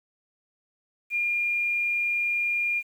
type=tone; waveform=sine; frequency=2410 Hz; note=D7; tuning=44 cents sharp; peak=-23 dBFS; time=1.1-2.83 s; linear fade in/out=50 ms; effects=9-bit